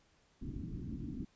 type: low-pass noise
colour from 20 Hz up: white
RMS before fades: -42 dBFS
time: 0.41-1.25 s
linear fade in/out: 10 ms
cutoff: 300 Hz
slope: 48 dB/octave
effects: pink hiss -70 dBFS RMS until 1.35 s + resampled to 16000 Hz